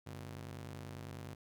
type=ring-modulated tone; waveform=sawtooth; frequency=118.4 Hz; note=A#2; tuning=27 cents sharp; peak=-38 dBFS; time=0.06-1.35 s; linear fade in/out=10 ms; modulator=25 Hz; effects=none